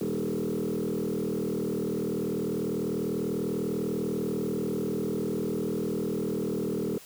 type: tone with frequency modulation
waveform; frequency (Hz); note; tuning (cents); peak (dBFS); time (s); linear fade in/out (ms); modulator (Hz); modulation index
sine; 309.7; D#4; -8; -25; 0.01-6.98; 2; 40.2; 3.7
effects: tanh soft clip ceiling -25 dBFS + white hiss -50 dBFS RMS until 7.05 s